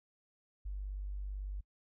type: tone with tanh clipping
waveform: triangle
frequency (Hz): 49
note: G1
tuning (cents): 0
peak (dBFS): -37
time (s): 0.65-1.61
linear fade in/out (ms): 10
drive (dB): 3
effects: noise-tail reverb RT60 0.1 s tail -26 dB re dry